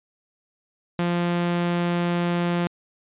sawtooth tone, 173.7 Hz, F3, 9 cents flat, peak -17 dBFS, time 0.99-2.67 s, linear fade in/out 0 ms, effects resampled to 8000 Hz

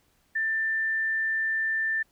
sine tone, 1780 Hz, A6, 20 cents sharp, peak -24 dBFS, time 0.35-2.03 s, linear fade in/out 10 ms, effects pink hiss -67 dBFS RMS until 2.11 s

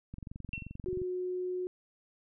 click train, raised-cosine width 5 ms, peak -30 dBFS, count 21, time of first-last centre 0.14-1.017 s, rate 22.8 Hz
sine tone with exponential decay, 2716 Hz, F7, 49 cents flat, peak -33 dBFS, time 0.53-0.76 s, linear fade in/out 1 ms, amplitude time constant 49 ms
sine tone with pitch glide, 366.8 to 364.3 Hz, F#4 to F#4, -15 to -27 cents, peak -32 dBFS, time 0.86-1.67 s, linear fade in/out 0 ms, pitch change -12 cents, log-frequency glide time 0.98-1.08 s
effects none

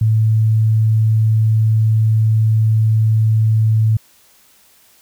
sine tone, 110 Hz, A2, in tune, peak -10 dBFS, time 0.01-3.97 s, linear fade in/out 5 ms, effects white hiss -51 dBFS RMS until 5.01 s

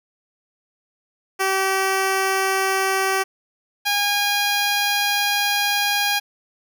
10% pulse tone pair in turn, 384.4 / 816.2 Hz, G4 / G#5, -34 / -30 cents, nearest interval octave + minor second, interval 1304 cents, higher second, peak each -10 / -10 dBFS, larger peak neither, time 1.39-3.24 / 3.85-6.2 s, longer second, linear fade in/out 20 ms, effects none

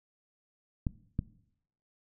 clicks, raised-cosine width 5 ms, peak -17 dBFS, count 2, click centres 0.868 / 1.191 s, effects noise-tail reverb RT60 0.7 s tail -19 dB re dry

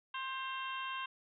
harmonic tone with a mistuned harmonic, 527 Hz, C5, 12 cents sharp, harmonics 2 / 3 / 4 / 5 / 6 / 7, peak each -40 / -45 / -52 / -45 / -47 / -55 dBFS, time 0.14-1.06 s, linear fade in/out 5 ms, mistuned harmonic 5, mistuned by +58 cents, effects none

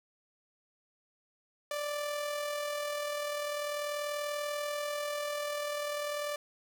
sawtooth tone with amplitude modulation, 587.3 Hz, D5, in tune, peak -28 dBFS, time 1.71-6.36 s, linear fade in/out 2 ms, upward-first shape sine, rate 40.4 Hz, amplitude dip 35%, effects none

